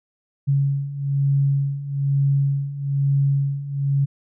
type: beating tone pair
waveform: sine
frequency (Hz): 138.59 / 139.69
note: C#3 / C#3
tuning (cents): 0 / +14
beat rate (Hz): 1.1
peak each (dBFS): -23 / -19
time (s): 0.47-4.06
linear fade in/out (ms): 20
effects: none